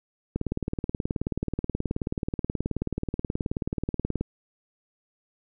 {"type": "click train", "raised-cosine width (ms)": 3, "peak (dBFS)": -14, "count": 73, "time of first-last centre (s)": [0.36, 4.21], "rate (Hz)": 18.7, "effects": []}